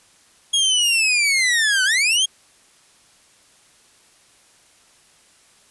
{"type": "linear two-way sweep", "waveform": "sawtooth", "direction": "down then up", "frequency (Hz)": [3306, 1480, 3306], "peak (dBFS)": -12, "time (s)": [0.53, 2.26], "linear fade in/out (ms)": 10, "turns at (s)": 1.84, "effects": ["white hiss -54 dBFS RMS until 5.7 s", "resampled to 24000 Hz"]}